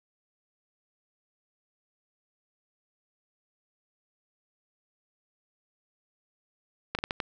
slowing click train, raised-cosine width 0.3 ms, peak -13 dBFS, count 5, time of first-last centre 6.95-7.202 s, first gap 38 ms, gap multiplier 1.35, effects none

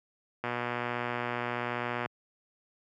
click train, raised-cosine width 0.5 ms, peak -17 dBFS, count 197, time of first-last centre 0.44-2.06 s, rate 121 Hz, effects high-pass 100 Hz 12 dB/octave

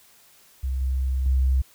sine tone with level steps, 65.41 Hz, C2, in tune, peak -23 / -21 / -17 dBFS, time 0.63-1.62 s, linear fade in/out 10 ms, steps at 0.81 / 1.26 s, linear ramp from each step 2 ms, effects white hiss -55 dBFS RMS until 1.74 s

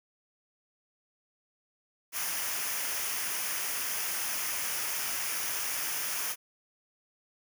white noise with comb filter, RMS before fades -33 dBFS, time 2.12-6.36 s, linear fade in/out 50 ms, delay 0.25 ms, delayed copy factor -0.6, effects none

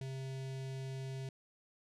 square tone with notch filter, 133.1 Hz, C3, 30 cents sharp, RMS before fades -42 dBFS, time 0.01-1.29 s, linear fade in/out 2 ms, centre 1200 Hz, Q 1.1, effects low-pass 8000 Hz 12 dB/octave

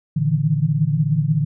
sine tone cluster, 114.4 / 146.4 / 156.9 / 162.9 Hz, A#2 / D3 / D#3 / E3, -32 / -5 / +15 / -20 cents, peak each -25 / -18 / -25 / -21 dBFS, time 0.16-1.45 s, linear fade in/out 10 ms, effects none

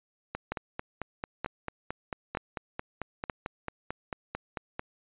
two click trains, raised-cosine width 0.5 ms, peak -18 / -16 dBFS, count 21 / 4, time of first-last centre 0.35-4.794 / 0.52-3.298 s, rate 4.5 / 1.08 Hz, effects resampled to 8000 Hz

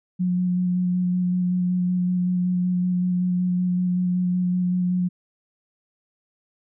sine tone with vibrato, 180.2 Hz, F#3, 45 cents flat, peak -19 dBFS, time 0.19-5.09 s, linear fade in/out 20 ms, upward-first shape square, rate 5.3 Hz, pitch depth 11 cents each way, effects none

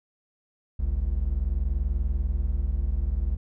triangle tone pair together, 48.83 / 69.3 Hz, G1 / C#2, -6 / 0 cents, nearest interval tritone, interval 606 cents, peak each -24 dBFS, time 0.79-3.37 s, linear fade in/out 10 ms, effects none

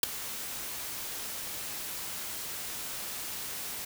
white noise with ADSR envelope, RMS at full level -20 dBFS, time 0.03-3.85 s, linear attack 4 ms, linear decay 8 ms, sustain -18 dB, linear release 7 ms, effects none

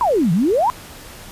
sine exponential two-way sweep, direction down then up, 1043 to 155.56 to 1043 Hz, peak -13 dBFS, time 0.01-0.7 s, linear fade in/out 0 ms, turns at 0.32 s, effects pink hiss -38 dBFS RMS until 1.31 s + resampled to 32000 Hz

